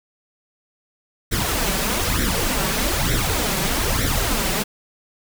pink noise with flanger, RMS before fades -21 dBFS, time 1.31-4.64 s, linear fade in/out 20 ms, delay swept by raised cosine 0.52 to 5.32 ms, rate 1.1 Hz, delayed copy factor +0.7, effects none

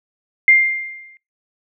sine tone with exponential decay, 2105 Hz, C7, 10 cents sharp, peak -5 dBFS, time 0.48-1.17 s, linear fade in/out 1 ms, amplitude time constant 150 ms, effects noise-tail reverb RT60 0.3 s tail -26 dB re dry

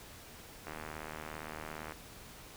click train, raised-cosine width 0.5 ms, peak -27 dBFS, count 98, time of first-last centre 0.67-1.922 s, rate 77.5 Hz, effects pink hiss -52 dBFS RMS until 2.56 s

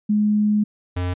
sine / square tone pair in turn, 210 / 89.84 Hz, G#3 / F2, +19 / +50 cents, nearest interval octave + minor third, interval 1469 cents, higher first, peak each -15 / -22 dBFS, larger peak first, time 0.09-0.64 / 0.96-1.14 s, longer first, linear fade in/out 10 ms, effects resampled to 8000 Hz

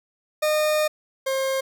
40% pulse tone pair in turn, 611 / 533.4 Hz, D#5 / C5, -32 / +33 cents, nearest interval major second, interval 235 cents, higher first, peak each -18 / -21 dBFS, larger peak first, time 0.42-0.88 / 1.26-1.61 s, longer first, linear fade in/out 10 ms, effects none

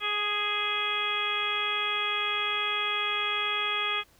harmonic tone with a mistuned harmonic, 415.3 Hz, G#4, in tune, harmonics 1 / 2 / 3 / 4 / 5 / 6 / 7 / 8, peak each -40 / -41 / -32 / -38 / -35 / -32 / -43 / -31 dBFS, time 0-4.04 s, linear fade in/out 50 ms, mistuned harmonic 6, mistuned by +16 cents, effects pink hiss -61 dBFS RMS until 4.19 s

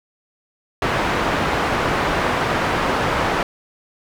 white low-pass noise, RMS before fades -20 dBFS, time 0.82-3.43 s, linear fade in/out 2 ms, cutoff 1400 Hz, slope 12 dB/octave, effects none

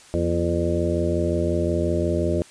harmonic tone with a mistuned harmonic, 85.6 Hz, F2, 34 cents flat, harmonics 1 / 2 / 3 / 4 / 5 / 6 / 7, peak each -25 / -28 / -30 / -25 / -30 / -31 / -27 dBFS, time 0.14-2.42 s, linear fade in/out 0 ms, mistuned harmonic 3, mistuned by -82 cents, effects white hiss -48 dBFS RMS until 2.5 s + resampled to 22050 Hz

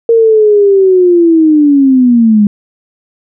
sine linear sweep, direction down, 464.2 to 202.7 Hz, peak -3 dBFS, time 0.09-2.47 s, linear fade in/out 2 ms, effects none

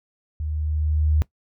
sine tone with level ramp, 76.5 Hz, D#2, 29 cents flat, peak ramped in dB -25 to -15 dBFS, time 0.4-1.22 s, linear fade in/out 0 ms, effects noise-tail reverb RT60 0.1 s tail -20 dB re dry

